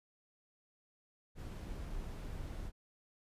brown noise, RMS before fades -43 dBFS, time 1.35-2.72 s, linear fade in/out 50 ms, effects resampled to 32000 Hz

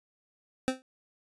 25% pulse tone with exponential decay, 259.8 Hz, C4, 12 cents flat, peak -18 dBFS, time 0.68-0.82 s, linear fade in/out 0 ms, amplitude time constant 29 ms, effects resampled to 24000 Hz

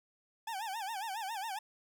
40% pulse tone with vibrato, 835 Hz, G#5, 9 cents sharp, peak -36 dBFS, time 0.47-1.59 s, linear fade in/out 5 ms, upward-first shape sine, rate 7.3 Hz, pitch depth 180 cents each way, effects none

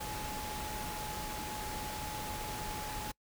sine tone in noise, 848 Hz, G#5, 36 cents sharp, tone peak -42 dBFS, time 0-3.12 s, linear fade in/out 10 ms, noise pink, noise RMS -41 dBFS, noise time 0-3.12 s, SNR -4 dB, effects noise-tail reverb RT60 0.1 s tail -25 dB re dry

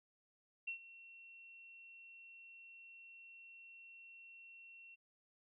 sine tone with ADSR envelope, 2720 Hz, F7, 46 cents flat, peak -38 dBFS, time 0.67-4.96 s, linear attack 10 ms, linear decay 100 ms, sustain -17 dB, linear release 22 ms, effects none

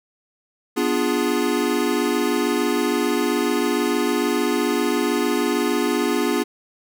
square chord, B diminished seventh, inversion none, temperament equal, 246.9 / 293.7 / 349.2 / 415.3 Hz, B3 / D4 / F4 / Ab4, 0 / 0 / 0 / 0 cents, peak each -25 dBFS, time 0.76-6.44 s, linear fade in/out 20 ms, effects none

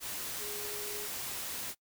sine tone in noise, 415.8 Hz, G#4, 2 cents sharp, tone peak -44 dBFS, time 0.38-1.09 s, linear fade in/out 50 ms, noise white, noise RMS -39 dBFS, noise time 0-1.75 s, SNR -8 dB, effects noise-tail reverb RT60 0.1 s tail -22 dB re dry

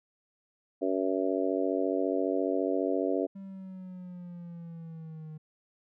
harmonic tone, 94.6 Hz, F#2, 39 cents sharp, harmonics 3 / 4 / 5 / 6 / 7, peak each -31 / -32 / -33 / -34 / -34 dBFS, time 0.81-3.27 s, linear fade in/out 20 ms
triangle exponential sweep, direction down, 196.1 to 154.4 Hz, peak -38 dBFS, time 3.35-5.38 s, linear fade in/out 10 ms
effects none

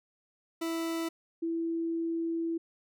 40% pulse / sine tone pair in turn, 329.6 / 331.4 Hz, E4 / E4, 0 / +9 cents, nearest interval unison, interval 9 cents, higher second, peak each -30 / -29 dBFS, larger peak second, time 0.61-1.09 / 1.42-2.58 s, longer second, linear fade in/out 10 ms, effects none

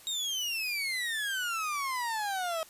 30% pulse exponential sweep, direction down, 3783 to 633 Hz, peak -28 dBFS, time 0.07-2.63 s, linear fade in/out 0 ms, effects white hiss -54 dBFS RMS until 2.69 s + resampled to 32000 Hz

